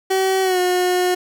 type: tone with pitch glide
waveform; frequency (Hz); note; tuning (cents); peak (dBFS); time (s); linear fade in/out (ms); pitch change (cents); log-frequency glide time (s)
30% pulse; 380.8 to 361.7; F#4 to F#4; +50 to -39; -13; 0.1-1.15; 10; -89; 0.42-0.59
effects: none